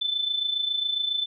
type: tone with amplitude modulation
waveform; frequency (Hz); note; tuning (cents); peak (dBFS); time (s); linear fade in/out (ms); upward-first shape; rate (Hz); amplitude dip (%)
sine; 3520; A7; 0; -21; 0.01-1.26; 10; sine; 27.3; 65
effects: none